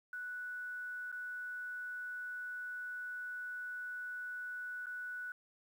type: tone with dropouts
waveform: sine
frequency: 1480 Hz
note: F#6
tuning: in tune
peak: -40 dBFS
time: 0.13-5.32 s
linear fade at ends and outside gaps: 2 ms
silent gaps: 1.117-1.125 / 4.859-4.867 s
effects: 11-bit